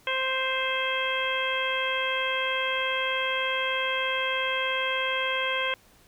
harmonic tone with a mistuned harmonic, 523.3 Hz, C5, in tune, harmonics 1 / 2 / 3 / 4 / 5 / 6, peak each -32 / -32 / -32 / -32 / -32 / -32 dBFS, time 0.07-5.74 s, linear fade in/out 2 ms, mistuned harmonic 6, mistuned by +42 cents, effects pink hiss -58 dBFS RMS until 6.07 s

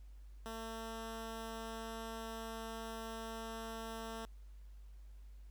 10% pulse tone, 225.1 Hz, A3, 40 cents sharp, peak -35 dBFS, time 0.46-4.25 s, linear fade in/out 0 ms, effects added 50 Hz sine -51 dBFS peak until 5.5 s + pink hiss -74 dBFS RMS until 5.5 s

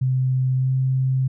sine tone with pitch glide, 129.6 to 131.18 Hz, C3 to C3, -16 to +5 cents, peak -17 dBFS, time 0.01-1.28 s, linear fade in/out 10 ms, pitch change +21 cents, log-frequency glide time 0.56-0.72 s, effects none

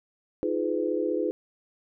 sine chord, F half-diminished seventh, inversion third, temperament just, 314.3 / 349.2 / 419.1 / 502.9 Hz, Eb4 / F4 / Ab4 / Cb5, +18 / 0 / +16 / +31 cents, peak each -30 dBFS, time 0.43-1.31 s, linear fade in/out 0 ms, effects none

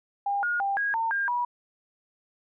sine tone with pitch steps, 804 / 1432 / 793 / 1642 / 907 / 1606 / 970 Hz, G5 / F6 / G5 / G#6 / A#5 / G6 / B5, +44 / +43 / +20 / -20 / -48 / +41 / -31 cents, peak -24 dBFS, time 0.26-1.45 s, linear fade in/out 5 ms, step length 170 ms, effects none

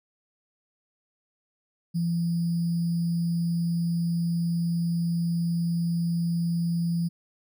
sine tone with sample-and-hold, 169.5 Hz, E3, 49 cents sharp, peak -23 dBFS, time 1.94-7.09 s, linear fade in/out 20 ms, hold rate 4900 Hz, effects none

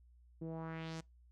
sawtooth tone with low-pass filter sweep, 162 Hz, E3, 30 cents flat, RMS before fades -44 dBFS, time 0.41-1.01 s, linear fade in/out 10 ms, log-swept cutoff 350 to 7600 Hz, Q 2, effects noise-tail reverb RT60 0.2 s tail -24 dB re dry + added 60 Hz sine -61 dBFS peak until 1.31 s

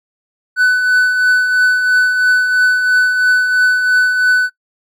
triangle tone with tremolo, 1498 Hz, F#6, 21 cents sharp, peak -5 dBFS, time 0.56-4.5 s, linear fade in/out 50 ms, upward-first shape triangle, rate 3 Hz, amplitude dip 50%, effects noise-tail reverb RT60 0.1 s tail -22 dB re dry

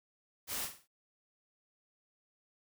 white noise with echo, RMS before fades -38 dBFS, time 0.47-0.69 s, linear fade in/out 50 ms, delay 47 ms, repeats 4, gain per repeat -8 dB, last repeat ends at 0.878 s, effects none

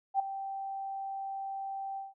sine tone with ADSR envelope, 781 Hz, G5, 7 cents flat, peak -22 dBFS, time 0.14-2.14 s, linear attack 55 ms, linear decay 8 ms, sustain -13 dB, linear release 170 ms, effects none

